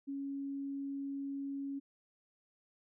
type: tone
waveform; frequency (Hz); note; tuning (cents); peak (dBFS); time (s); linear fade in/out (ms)
sine; 277.2; C#4; 0; -37; 0.07-1.8; 20
effects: none